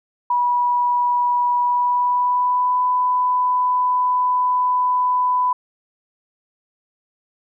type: tone with pitch glide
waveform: sine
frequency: 975 to 997.8 Hz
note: B5 to B5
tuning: -23 to +17 cents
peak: -15 dBFS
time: 0.3-5.53 s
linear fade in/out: 5 ms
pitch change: +40 cents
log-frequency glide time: 1.62-2.81 s
effects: none